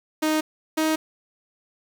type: tone pair in turn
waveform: sawtooth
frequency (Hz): 310.6 / 314.6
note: D#4 / D#4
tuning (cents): -3 / +19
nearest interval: unison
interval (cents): 22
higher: second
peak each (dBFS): -16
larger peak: neither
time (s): 0.22-0.41 / 0.77-0.96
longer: neither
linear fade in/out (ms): 10
effects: 7-bit